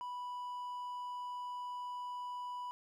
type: tone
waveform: triangle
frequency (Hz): 986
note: B5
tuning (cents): -3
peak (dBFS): -38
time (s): 0.01-2.71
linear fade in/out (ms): 0
effects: none